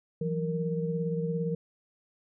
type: tone cluster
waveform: sine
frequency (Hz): 165.9 / 183.3 / 464.7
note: E3 / F#3 / A#4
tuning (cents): +11 / -16 / -5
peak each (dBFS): -30 / -37 / -32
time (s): 0.21-1.55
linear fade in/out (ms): 5
effects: none